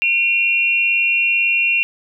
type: tone pair together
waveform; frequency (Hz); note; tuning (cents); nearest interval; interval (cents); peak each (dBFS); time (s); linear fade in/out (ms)
sine; 2411 / 2749; D7 / F7; +45 / -28; major second; 227; -18 / -15; 0.02-1.83; 0
effects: none